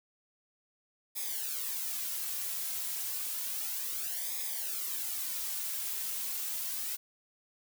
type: noise with flanger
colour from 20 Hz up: blue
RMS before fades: -36 dBFS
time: 1.15-6.97 s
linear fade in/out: 20 ms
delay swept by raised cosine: 0.68 to 3.48 ms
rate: 0.31 Hz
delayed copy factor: -0.8
effects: none